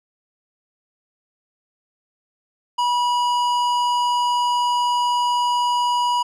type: tone with tanh clipping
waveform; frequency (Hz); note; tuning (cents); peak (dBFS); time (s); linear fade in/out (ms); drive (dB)
sine; 972; B5; -28; -19; 2.78-6.23; 10; 14
effects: none

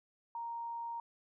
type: tone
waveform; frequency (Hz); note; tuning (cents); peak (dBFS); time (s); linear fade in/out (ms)
sine; 932.3; A#5; 0; -38; 0.35-1; 2
effects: none

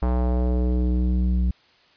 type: tone with low-pass filter sweep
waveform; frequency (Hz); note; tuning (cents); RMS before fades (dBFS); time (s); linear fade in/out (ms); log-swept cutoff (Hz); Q
square; 61.74; B1; 0; -21; 0.02-1.51; 5; 1000 to 150; 1.5
effects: white hiss -57 dBFS RMS until 1.96 s + resampled to 11025 Hz

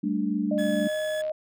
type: chord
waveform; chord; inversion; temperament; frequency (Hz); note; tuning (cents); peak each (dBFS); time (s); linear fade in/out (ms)
sine; G suspended second; none; equal; 196 / 220 / 293.7; G3 / A3 / D4; 0 / 0 / 0; -28; 0.03-0.88; 10
type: tone with pitch glide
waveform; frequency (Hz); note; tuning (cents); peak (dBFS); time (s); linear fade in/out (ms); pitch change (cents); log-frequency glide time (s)
sine; 606 to 620.2; D#5 to D#5; -46 to -6; -26; 0.51-1.32; 5; +40; 0.84-0.95
type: tone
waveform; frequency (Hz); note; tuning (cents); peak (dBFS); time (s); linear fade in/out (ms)
30% pulse; 1700; G#6; +40; -32; 0.58-1.22; 10
type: click train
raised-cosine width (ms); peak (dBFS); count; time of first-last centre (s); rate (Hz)
0.3; -32; 50; 0.58-1.295; 68.5
effects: none

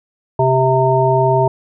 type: harmonic tone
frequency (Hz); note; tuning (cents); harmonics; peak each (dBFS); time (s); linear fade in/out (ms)
130.81; C3; 0; 1 / 3 / 5 / 7; -16 / -16 / -16 / -16; 0.39-1.48; 5
effects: none

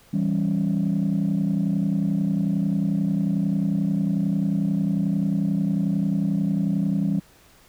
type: chord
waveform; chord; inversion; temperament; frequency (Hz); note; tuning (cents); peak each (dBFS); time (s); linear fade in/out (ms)
sine; C# diminished; first; equal; 164.81 / 196 / 277.2; E3 / G3 / C#4; 0 / 0 / 0; -23 / -21 / -27; 0.13-7.2; 10
effects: tanh soft clip ceiling -15 dBFS + pink hiss -54 dBFS RMS until 7.68 s

